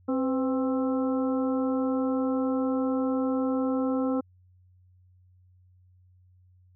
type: harmonic tone with a mistuned harmonic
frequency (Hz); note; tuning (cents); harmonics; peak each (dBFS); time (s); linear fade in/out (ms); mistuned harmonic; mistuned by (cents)
264.4; C4; +18; 1 / 2 / 3 / 4 / 5; -25 / -30 / -39 / -41 / -39; 0.08-4.21; 10; 2; -65
effects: added 91 Hz sine -56 dBFS peak until 6.75 s